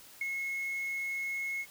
triangle tone with ADSR envelope, 2174 Hz, C#7, 34 cents flat, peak -26 dBFS, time 0.21-1.66 s, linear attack 4 ms, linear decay 24 ms, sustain -4 dB, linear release 58 ms, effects tanh soft clip ceiling -28 dBFS + white hiss -54 dBFS RMS until 1.7 s

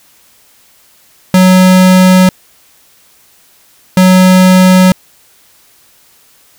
square tone pair in turn, 185 / 185 Hz, F#3 / F#3, 0 / 0 cents, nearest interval unison, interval 0 cents, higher neither, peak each -3 dBFS, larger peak neither, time 1.34-2.29 / 3.97-4.92 s, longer neither, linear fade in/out 2 ms, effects white hiss -46 dBFS RMS until 6.58 s

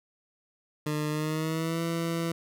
20% pulse tone with pitch glide, 151.1 to 166.69 Hz, D3 to E3, +50 to +20 cents, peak -23 dBFS, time 0.86-2.32 s, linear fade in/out 5 ms, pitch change +170 cents, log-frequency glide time 1.09-1.82 s, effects none

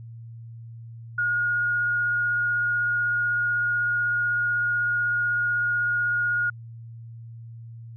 sine tone with vibrato, 1435 Hz, F6, 47 cents sharp, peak -21 dBFS, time 1.18-6.5 s, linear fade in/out 5 ms, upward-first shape triangle, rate 16 Hz, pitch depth 10 cents each way, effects added 115 Hz sine -38 dBFS peak until 7.96 s

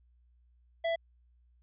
square tone, 665 Hz, E5, 15 cents sharp, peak -29 dBFS, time 0.84-0.96 s, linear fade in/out 10 ms, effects added 60 Hz sine -62 dBFS peak until 1.62 s + resampled to 8000 Hz

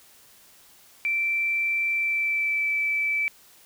sine tone with pitch glide, 2341 to 2315 Hz, D7 to D7, -6 to -25 cents, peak -22 dBFS, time 1.05-3.28 s, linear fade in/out 0 ms, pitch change -19 cents, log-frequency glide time 1.92-2.68 s, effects white hiss -54 dBFS RMS until 3.65 s

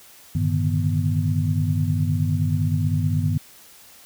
sine tone cluster, 98.5 / 114 / 144.9 / 154.5 / 244.8 Hz, G2 / A#2 / D3 / D#3 / B3, +9 / -38 / -23 / -12 / -15 cents, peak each -22 / -30 / -27 / -23 / -29 dBFS, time 0.35-3.38 s, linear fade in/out 5 ms, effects white hiss -48 dBFS RMS until 4.05 s

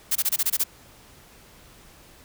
blue noise bursts, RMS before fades -22 dBFS, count 8, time 0.11-0.639 s, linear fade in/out 10 ms, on 46 ms, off 23 ms, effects pink hiss -51 dBFS RMS until 2.24 s

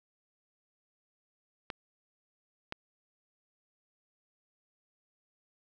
clicks, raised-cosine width 0.3 ms, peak -20 dBFS, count 2, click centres 1.702 / 2.724 s, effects none

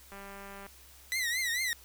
click train, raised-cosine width 0.5 ms, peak -32 dBFS, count 109, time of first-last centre 0.12-0.665 s, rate 198 Hz
sawtooth tone with vibrato, 1973 Hz, B6, 2 cents flat, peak -26 dBFS, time 1.12-1.73 s, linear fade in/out 0 ms, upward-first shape triangle, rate 4.5 Hz, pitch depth 140 cents each way
effects added 66 Hz sine -58 dBFS peak until 1.84 s + white hiss -56 dBFS RMS until 1.84 s

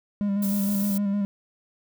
triangle tone with vibrato, 201.4 Hz, G3, 47 cents sharp, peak -20 dBFS, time 0.21-1.25 s, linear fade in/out 0 ms, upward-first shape square, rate 6.5 Hz, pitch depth 26 cents each way
violet noise, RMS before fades -33 dBFS, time 0.42-0.98 s, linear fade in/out 5 ms
effects none

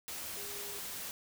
sine tone in noise, 407.7 Hz, G#4, 32 cents flat, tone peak -49 dBFS, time 0.37-0.79 s, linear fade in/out 0 ms, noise white, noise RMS -42 dBFS, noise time 0.08-1.11 s, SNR -10 dB, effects none

